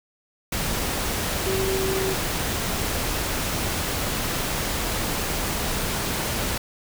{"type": "tone in noise", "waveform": "sine", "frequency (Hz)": 383, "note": "G4", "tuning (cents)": -40, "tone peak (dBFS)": -24, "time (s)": [1.46, 2.14], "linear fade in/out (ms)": 5, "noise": "pink", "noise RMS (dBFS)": -26, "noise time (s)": [0.52, 6.58], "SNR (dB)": -1, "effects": []}